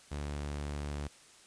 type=tone; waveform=sawtooth; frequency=72.7 Hz; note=D2; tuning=17 cents flat; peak=-32 dBFS; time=0.11-1.08 s; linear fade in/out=10 ms; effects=white hiss -58 dBFS RMS until 1.46 s + resampled to 22050 Hz